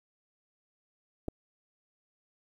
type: clicks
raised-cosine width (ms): 2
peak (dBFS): -29 / -20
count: 2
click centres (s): 1.281 / 1.284
effects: 10-bit